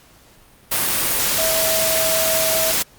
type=tone in noise; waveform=sine; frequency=646 Hz; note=E5; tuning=35 cents flat; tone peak=-21 dBFS; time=1.38-2.72 s; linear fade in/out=10 ms; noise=white; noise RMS=-19 dBFS; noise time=0.71-2.83 s; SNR=-5 dB; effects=pink hiss -50 dBFS RMS until 2.98 s + Opus 48 kbps